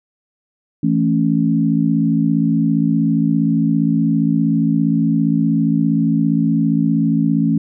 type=chord; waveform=sine; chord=A major; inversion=second; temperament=equal; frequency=164.81 / 220 / 277.2 Hz; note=E3 / A3 / C#4; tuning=0 / 0 / 0 cents; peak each=-17 dBFS; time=0.83-7.58 s; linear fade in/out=5 ms; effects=none